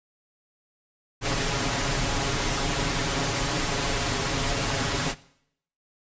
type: noise with comb filter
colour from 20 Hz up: pink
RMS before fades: -26 dBFS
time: 1.21-5.15 s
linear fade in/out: 50 ms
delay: 7.2 ms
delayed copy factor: +0.65
effects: noise-tail reverb RT60 0.7 s tail -19 dB re dry + resampled to 16000 Hz